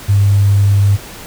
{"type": "tone with quantisation", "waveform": "sine", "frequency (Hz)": 100.1, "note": "G2", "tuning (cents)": 37, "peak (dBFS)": -7, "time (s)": [0.08, 0.97], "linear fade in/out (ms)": 20, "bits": 6, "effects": ["pink hiss -32 dBFS RMS until 1.26 s"]}